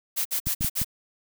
blue noise bursts, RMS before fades -26 dBFS, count 5, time 0.16-0.846 s, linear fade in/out 20 ms, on 94 ms, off 54 ms
clicks, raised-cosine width 5 ms, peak -18 dBFS, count 4, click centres 0.47 / 0.61 / 0.646 / 0.817 s
effects none

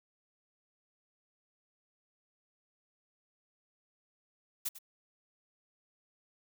blue noise with echo, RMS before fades -34 dBFS, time 4.65-4.69 s, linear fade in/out 10 ms, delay 98 ms, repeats 1, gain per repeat -14 dB, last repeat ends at 4.788 s, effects none

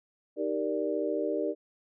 sine chord, Eb major seventh, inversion none, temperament equal, 311.1 / 392 / 466.2 / 587.3 Hz, Eb4 / G4 / Bb4 / D5, 0 / 0 / 0 / 0 cents, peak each -33 dBFS, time 0.36-1.55 s, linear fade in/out 50 ms, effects none

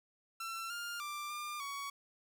sawtooth tone with pitch steps, 1347 / 1406 / 1181 / 1198 / 1122 Hz, E6 / F6 / D6 / D6 / C#6, +37 / +11 / +9 / +34 / +21 cents, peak -36 dBFS, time 0.4-1.9 s, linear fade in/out 5 ms, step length 300 ms, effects 11-bit

